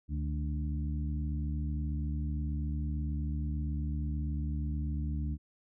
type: harmonic tone with a mistuned harmonic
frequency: 73.4 Hz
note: D2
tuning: in tune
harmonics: 1 / 2 / 3 / 4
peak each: -32 / -38 / -42 / -44 dBFS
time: 0.08-5.38 s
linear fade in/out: 50 ms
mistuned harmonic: 2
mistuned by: +57 cents
effects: none